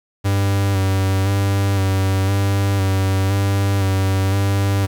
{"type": "tone with vibrato", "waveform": "45% pulse", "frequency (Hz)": 97.5, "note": "G2", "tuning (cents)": -9, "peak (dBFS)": -15, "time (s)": [0.24, 4.87], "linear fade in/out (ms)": 20, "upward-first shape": "square", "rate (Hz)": 0.98, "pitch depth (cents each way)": 23, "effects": ["8-bit"]}